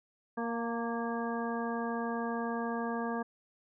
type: harmonic tone with a mistuned harmonic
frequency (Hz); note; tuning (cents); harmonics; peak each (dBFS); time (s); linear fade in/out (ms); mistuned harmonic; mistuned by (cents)
233.1; A#3; 0; 1 / 2 / 3 / 4 / 5 / 7; -35 / -38 / -40 / -41 / -42 / -43; 0.37-3.23; 10; 4; -27
effects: none